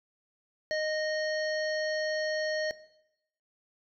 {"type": "harmonic tone", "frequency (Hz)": 619, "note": "D#5", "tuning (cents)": -9, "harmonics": [1, 3, 5, 7, 9, 10], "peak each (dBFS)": [-29, -34, -48, -39, -47, -54], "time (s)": [0.71, 2.71], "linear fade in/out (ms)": 0, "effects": ["noise-tail reverb RT60 0.8 s tail -17 dB re dry"]}